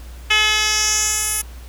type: tone with band-pass filter sweep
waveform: 10% pulse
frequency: 427.5 Hz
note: A4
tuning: 50 cents flat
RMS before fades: -18 dBFS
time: 0.3-1.42 s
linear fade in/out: 10 ms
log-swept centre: 3000 to 11000 Hz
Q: 2.3
effects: added 60 Hz sine -33 dBFS peak until 1.68 s + pink hiss -45 dBFS RMS until 1.68 s